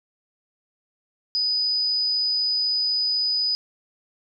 sine tone, 4978 Hz, D#8, in tune, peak -20 dBFS, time 1.35-3.55 s, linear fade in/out 0 ms, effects none

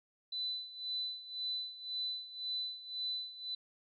sine tone with tremolo, 4000 Hz, B7, 21 cents sharp, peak -34 dBFS, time 0.32-3.55 s, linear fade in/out 5 ms, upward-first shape sine, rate 1.9 Hz, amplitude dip 80%, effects none

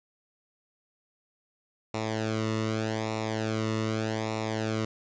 sawtooth tone with flanger, 110 Hz, A2, in tune, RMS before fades -30 dBFS, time 1.94-4.85 s, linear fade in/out 5 ms, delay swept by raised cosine 0.63 to 1.27 ms, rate 0.83 Hz, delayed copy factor -0.75, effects resampled to 16000 Hz + 10-bit

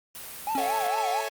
white noise, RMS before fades -40 dBFS, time 0.15-0.87 s, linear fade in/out 0 ms
triangle tone with vibrato, 797 Hz, G5, 28 cents sharp, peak -24 dBFS, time 0.47-1.21 s, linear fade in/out 2 ms, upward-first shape sine, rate 4.4 Hz, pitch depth 200 cents each way
square tone with exponential decay, 272.6 Hz, C#4, 29 cents flat, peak -28 dBFS, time 0.55-0.79 s, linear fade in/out 2 ms, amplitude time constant 52 ms
sawtooth chord, A major seventh, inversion none, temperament equal, 440 / 554.4 / 659.3 / 830.6 Hz, A4 / C#5 / E5 / G#5, 0 / 0 / 0 / 0 cents, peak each -31 dBFS, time 0.57-1.29 s, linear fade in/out 10 ms
effects Opus 32 kbps

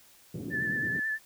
white band-pass noise, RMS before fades -38 dBFS, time 0.34-1 s, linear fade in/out 5 ms, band 100 to 320 Hz, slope 24 dB/octave
sine tone with vibrato, 1751 Hz, A6, 9 cents flat, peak -28 dBFS, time 0.5-1.19 s, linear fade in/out 50 ms, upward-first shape sine, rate 9.2 Hz, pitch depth 27 cents each way
effects white hiss -58 dBFS RMS until 1.25 s

